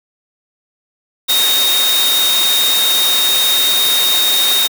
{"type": "tone in noise", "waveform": "sine", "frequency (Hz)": 3716, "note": "A#7", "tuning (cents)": -6, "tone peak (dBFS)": -12, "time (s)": [1.28, 4.68], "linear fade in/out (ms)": 20, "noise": "white", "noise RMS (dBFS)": -17, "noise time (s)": [1.28, 4.68], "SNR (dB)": 2, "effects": ["high-pass 300 Hz 12 dB/octave"]}